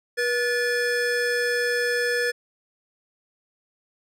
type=tone pair together; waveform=square; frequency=483.5 / 1734 Hz; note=B4 / A6; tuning=-37 / -26 cents; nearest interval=octave + minor seventh; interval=2211 cents; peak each=-25 dBFS; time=0.17-2.32 s; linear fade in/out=20 ms; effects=low-pass 9000 Hz 12 dB/octave